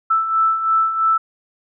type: beating tone pair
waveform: sine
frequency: 1318.5 / 1321.5 Hz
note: E6 / E6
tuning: 0 / +4 cents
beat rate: 3 Hz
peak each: -22 / -15 dBFS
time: 0.1-1.18 s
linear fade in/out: 10 ms
effects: none